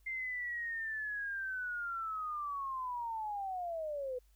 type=linear sweep; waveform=sine; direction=down; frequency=2100 to 490.2 Hz; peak=-36 dBFS; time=0.06-4.19 s; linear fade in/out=10 ms; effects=added 50 Hz sine -63 dBFS peak until 4.35 s + white hiss -75 dBFS RMS until 4.35 s